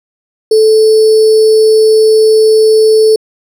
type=tone with sample-and-hold; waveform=sine; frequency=436.4 Hz; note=A4; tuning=14 cents flat; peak=-3 dBFS; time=0.51-3.16 s; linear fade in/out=5 ms; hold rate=4900 Hz; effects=low-pass 12000 Hz 12 dB/octave